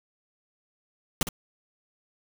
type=noise with echo; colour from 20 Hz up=pink; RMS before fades=-23 dBFS; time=1.21-1.23 s; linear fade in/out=2 ms; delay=59 ms; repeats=1; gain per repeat=-10 dB; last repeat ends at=1.289 s; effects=none